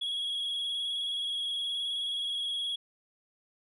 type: tone with vibrato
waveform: sine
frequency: 3322 Hz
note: G#7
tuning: in tune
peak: -28 dBFS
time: 0.01-2.76 s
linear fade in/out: 10 ms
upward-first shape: square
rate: 19 Hz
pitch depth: 24 cents each way
effects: tanh soft clip ceiling -29 dBFS